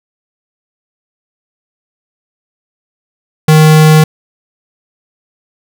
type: tone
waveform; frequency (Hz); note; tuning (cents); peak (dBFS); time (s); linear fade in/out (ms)
square; 155.56; D#3; 0; -3; 3.48-4.04; 5
effects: none